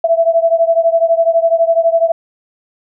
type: beating tone pair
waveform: sine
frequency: 660 / 672 Hz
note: E5 / E5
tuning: +2 / +33 cents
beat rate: 12 Hz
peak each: -11 / -13 dBFS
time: 0.04-2.12 s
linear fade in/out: 5 ms
effects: none